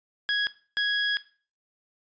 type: tone pair in turn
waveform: 25% pulse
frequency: 1661.2 / 1661.2 Hz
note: G#6 / G#6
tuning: 0 / 0 cents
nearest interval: unison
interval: 0 cents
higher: neither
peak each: -19 dBFS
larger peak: neither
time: 0.29-0.47 / 0.77-1.17 s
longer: second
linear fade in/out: 0 ms
effects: noise-tail reverb RT60 0.4 s tail -17 dB re dry + resampled to 16000 Hz